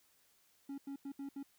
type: tone bursts at uneven times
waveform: triangle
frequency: 277.2 Hz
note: C#4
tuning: in tune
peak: -39 dBFS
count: 5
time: 0.69-0.78 / 0.87-0.96 / 1.05-1.12 / 1.19-1.29 / 1.36-1.43 s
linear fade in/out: 5 ms
effects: white hiss -71 dBFS RMS until 1.58 s